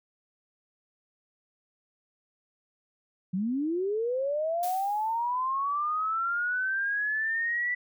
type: linear sweep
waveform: sine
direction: up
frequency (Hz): 174.61 to 1975.5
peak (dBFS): -26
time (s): 3.33-7.75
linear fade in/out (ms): 10
type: noise with exponential decay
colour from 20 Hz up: blue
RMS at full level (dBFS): -37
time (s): 4.63-5.32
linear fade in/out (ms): 1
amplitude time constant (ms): 150
effects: none